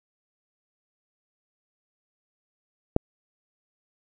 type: click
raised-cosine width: 2 ms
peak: -5 dBFS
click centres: 2.964 s
effects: none